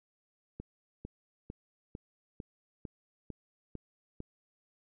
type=click train; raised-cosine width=3 ms; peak=-28 dBFS; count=9; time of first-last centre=0.6-4.204 s; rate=2.22 Hz; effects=none